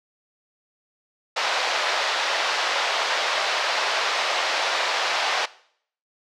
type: band-pass noise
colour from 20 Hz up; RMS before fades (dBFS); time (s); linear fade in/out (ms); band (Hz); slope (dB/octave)
pink; -24; 1.36-5.46; 10; 590 to 5100; 24
effects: noise-tail reverb RT60 0.6 s tail -19 dB re dry